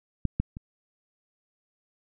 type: clicks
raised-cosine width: 5 ms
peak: -12 / -12 / -25 dBFS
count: 3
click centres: 0.253 / 0.4 / 0.569 s
effects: none